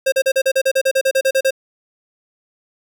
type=tone bursts; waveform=square; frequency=533 Hz; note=C5; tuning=32 cents sharp; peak=-13 dBFS; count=15; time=0.06-1.508 s; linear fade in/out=10 ms; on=62 ms; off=37 ms; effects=none